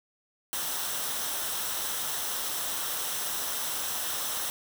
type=noise with comb filter; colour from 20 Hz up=white; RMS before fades=-32 dBFS; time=0.53-4.5 s; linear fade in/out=0 ms; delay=0.43 ms; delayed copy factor=-0.5; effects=none